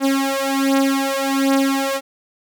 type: beating tone pair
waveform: sawtooth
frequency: 271.5 / 272.8 Hz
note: C#4 / C#4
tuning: -36 / -28 cents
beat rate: 1.3 Hz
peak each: -15 dBFS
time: 0-2.01 s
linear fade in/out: 50 ms
effects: none